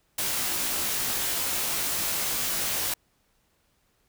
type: noise with comb filter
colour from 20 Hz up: white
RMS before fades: -28 dBFS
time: 0.18-2.94 s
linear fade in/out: 5 ms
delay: 17 ms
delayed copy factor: -0.8
effects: pink hiss -69 dBFS RMS until 4.08 s